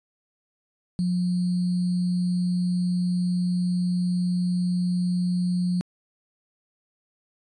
sine tone with sample-and-hold, 178.9 Hz, F3, 42 cents sharp, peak -21 dBFS, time 0.99-5.81 s, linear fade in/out 0 ms, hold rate 4410 Hz, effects resampled to 22050 Hz

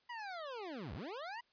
25% pulse linear two-way sweep, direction down then up, 987.8 to 58 to 987.8 Hz, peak -39 dBFS, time 0.09-1.41 s, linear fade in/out 10 ms, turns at 0.94 s, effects white hiss -74 dBFS RMS until 1.52 s + resampled to 11025 Hz

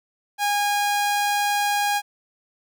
sawtooth tone, 819 Hz, G#5, 24 cents flat, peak -16 dBFS, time 0.38-2.02 s, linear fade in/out 50 ms, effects none

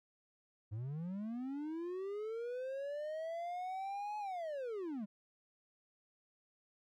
triangle linear two-way sweep, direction up then down, 100 to 850 to 191.2 Hz, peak -37 dBFS, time 0.71-5.06 s, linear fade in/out 20 ms, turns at 4.18 s, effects none

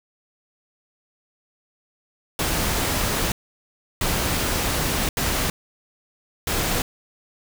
pink noise bursts at uneven times, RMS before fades -23 dBFS, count 4, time 2.39-3.32 / 4.01-5.09 / 5.17-5.5 / 6.47-6.82 s, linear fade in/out 2 ms, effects none

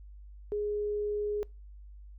sine tone, 416.2 Hz, G#4, 4 cents sharp, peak -29 dBFS, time 0.52-1.43 s, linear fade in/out 0 ms, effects noise-tail reverb RT60 0.3 s tail -26 dB re dry + added 50 Hz sine -46 dBFS peak until 2.18 s

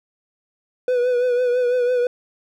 triangle tone with vibrato, 493.9 Hz, B4, in tune, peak -14 dBFS, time 0.88-2.07 s, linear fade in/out 2 ms, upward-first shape triangle, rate 6 Hz, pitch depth 49 cents each way, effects none

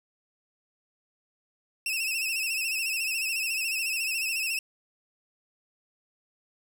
sawtooth tone with vibrato, 2637 Hz, E7, in tune, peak -24 dBFS, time 1.86-4.59 s, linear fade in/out 2 ms, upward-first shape sine, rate 14 Hz, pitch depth 74 cents each way, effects none

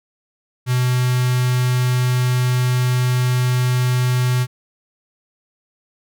square tone with notch filter, 125.5 Hz, B2, 28 cents sharp, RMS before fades -17 dBFS, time 0.66-4.47 s, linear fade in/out 50 ms, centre 510 Hz, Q 0.62, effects none

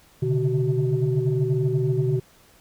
sine tone cluster, 126.3 / 138.7 / 147.1 / 376.6 Hz, B2 / C#3 / D3 / F#4, +39 / +1 / +3 / +31 cents, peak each -23 / -26 / -24 / -24 dBFS, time 0.22-2.2 s, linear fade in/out 10 ms, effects tanh soft clip ceiling -12 dBFS + pink hiss -55 dBFS RMS until 2.6 s

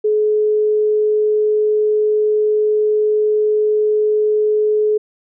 sine tone, 425.5 Hz, G#4, 42 cents sharp, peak -12 dBFS, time 0.04-4.98 s, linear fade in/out 10 ms, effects none

